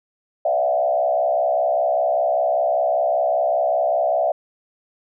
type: tone with frequency modulation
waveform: sine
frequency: 659.3 Hz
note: E5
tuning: in tune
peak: -16 dBFS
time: 0.45-4.32 s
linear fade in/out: 5 ms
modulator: 65.1 Hz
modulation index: 1.3
effects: none